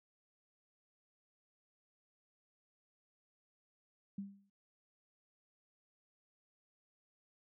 sine tone with exponential decay, 198.4 Hz, G3, 21 cents sharp, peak -37 dBFS, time 4.18-4.5 s, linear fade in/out 5 ms, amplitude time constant 68 ms, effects none

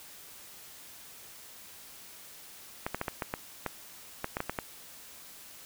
clicks, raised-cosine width 0.5 ms, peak -16 dBFS, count 12, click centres 2.865 / 2.946 / 3.014 / 3.082 / 3.222 / 3.339 / 3.663 / 4.244 / 4.369 / 4.404 / 4.496 / 4.588 s, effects white hiss -50 dBFS RMS until 5.65 s

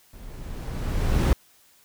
brown noise with level ramp, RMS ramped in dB -43 to -17 dBFS, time 0.13-1.33 s, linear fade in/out 2 ms, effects white hiss -58 dBFS RMS until 1.84 s

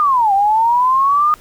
sine linear two-way sweep, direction down then up, 1232 to 775 to 1232 Hz, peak -10 dBFS, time 0-1.34 s, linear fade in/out 0 ms, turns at 0.33 s, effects pink hiss -45 dBFS RMS until 1.4 s

